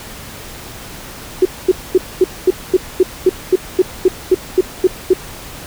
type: tone bursts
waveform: sine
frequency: 370 Hz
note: F#4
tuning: in tune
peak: -5 dBFS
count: 15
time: 1.42-5.135 s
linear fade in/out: 5 ms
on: 33 ms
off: 230 ms
effects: pink hiss -32 dBFS RMS until 5.66 s